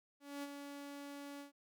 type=tone with ADSR envelope; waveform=sawtooth; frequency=283.9 Hz; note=C#4; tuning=41 cents sharp; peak=-37 dBFS; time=0.2-1.52 s; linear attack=230 ms; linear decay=35 ms; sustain=-6 dB; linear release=120 ms; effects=none